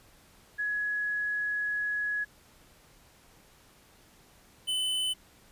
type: tone pair in turn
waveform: sine / square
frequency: 1681 / 3022 Hz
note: G#6 / F#7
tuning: +20 / +36 cents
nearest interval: minor seventh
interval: 1016 cents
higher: second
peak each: -28 dBFS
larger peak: neither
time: 0.58-2.25 / 4.67-5.14 s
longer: first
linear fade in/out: 20 ms
effects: pink hiss -59 dBFS RMS until 5.51 s + resampled to 32000 Hz